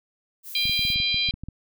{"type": "noise", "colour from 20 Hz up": "violet", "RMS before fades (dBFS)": -38, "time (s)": [0.43, 0.96], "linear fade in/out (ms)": 50}
{"type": "harmonic tone", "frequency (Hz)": 800, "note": "G5", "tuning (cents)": 35, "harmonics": [3, 4, 5, 6], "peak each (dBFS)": [-27, -26, -25, -32], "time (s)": [0.55, 1.31], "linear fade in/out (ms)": 2}
{"type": "clicks", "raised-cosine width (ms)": 5, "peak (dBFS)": -23, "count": 12, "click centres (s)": [0.655, 0.696, 0.793, 0.851, 0.902, 0.959, 1.001, 1.144, 1.289, 1.34, 1.436, 1.486]}
{"effects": []}